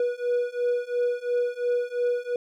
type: beating tone pair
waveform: triangle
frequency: 484.9 / 487.8 Hz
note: B4 / B4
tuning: -32 / -21 cents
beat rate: 2.9 Hz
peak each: -25 / -24 dBFS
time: 0-2.36 s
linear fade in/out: 2 ms
effects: none